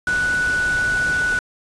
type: tone in noise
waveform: sine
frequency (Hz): 1480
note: F#6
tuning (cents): 0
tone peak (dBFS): -17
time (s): 0.07-1.39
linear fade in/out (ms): 2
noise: pink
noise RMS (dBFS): -30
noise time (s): 0.07-1.39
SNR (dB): +10
effects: resampled to 22050 Hz